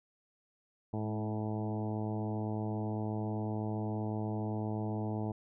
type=harmonic tone with a mistuned harmonic; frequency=107.8 Hz; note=A2; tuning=35 cents flat; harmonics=1 / 2 / 3 / 4 / 5 / 6 / 7 / 8 / 9; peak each=-36 / -38 / -41 / -44 / -50 / -46 / -47 / -48 / -55 dBFS; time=0.93-5.32 s; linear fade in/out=5 ms; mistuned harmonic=2; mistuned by=-15 cents; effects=none